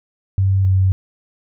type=tone pair in turn; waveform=sine; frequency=96.4 / 94.63 Hz; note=G2 / F#2; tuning=-28 / +39 cents; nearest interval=unison; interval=33 cents; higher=first; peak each=-12 / -11 dBFS; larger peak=second; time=0.38-0.65 / 0.65-0.92 s; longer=neither; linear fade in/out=0 ms; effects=none